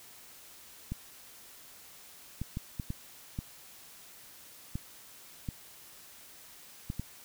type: clicks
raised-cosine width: 5 ms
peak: -22 dBFS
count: 10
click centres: 0.92 / 2.416 / 2.571 / 2.798 / 2.904 / 3.389 / 4.755 / 5.488 / 6.901 / 6.996 s
effects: white hiss -53 dBFS RMS until 7.24 s